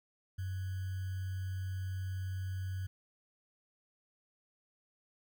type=tone with sample-and-hold; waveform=sine; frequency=93.9 Hz; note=F#2; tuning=26 cents sharp; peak=-35 dBFS; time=0.38-2.87 s; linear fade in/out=10 ms; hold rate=1575 Hz; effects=none